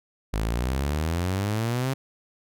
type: exponential sweep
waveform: sawtooth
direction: up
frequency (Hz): 51.4 to 136.8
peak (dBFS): -20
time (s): 0.33-1.94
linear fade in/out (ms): 10
effects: none